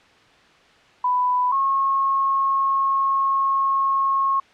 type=tone pair in turn; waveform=sine; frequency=994 / 1087.6 Hz; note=B5 / C#6; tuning=+11 / -33 cents; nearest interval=major second; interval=156 cents; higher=second; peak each=-17 dBFS; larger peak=neither; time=1.04-1.52 / 1.52-4.4 s; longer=second; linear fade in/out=5 ms; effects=white hiss -52 dBFS RMS until 4.53 s + low-pass 3000 Hz 12 dB/octave